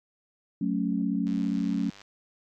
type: chord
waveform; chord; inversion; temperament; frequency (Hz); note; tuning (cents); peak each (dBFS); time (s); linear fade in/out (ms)
sine; F# minor; none; equal; 185 / 220 / 277.2; F#3 / A3 / C#4; 0 / 0 / 0; -29; 0.61-1.9; 5
type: click train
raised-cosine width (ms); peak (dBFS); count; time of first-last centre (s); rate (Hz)
0.2; -32; 75; 1.27-2.015; 99.3
effects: AAC 48 kbps